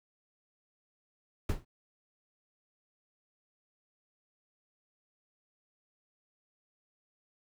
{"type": "noise with exponential decay", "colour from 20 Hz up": "brown", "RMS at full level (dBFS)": -24, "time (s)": [1.49, 1.65], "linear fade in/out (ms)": 5, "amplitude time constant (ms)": 34, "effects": []}